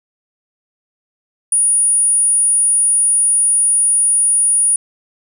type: tone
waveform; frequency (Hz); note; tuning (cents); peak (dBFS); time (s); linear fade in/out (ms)
sine; 9640; D9; +44; -10; 1.52-4.76; 2
effects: none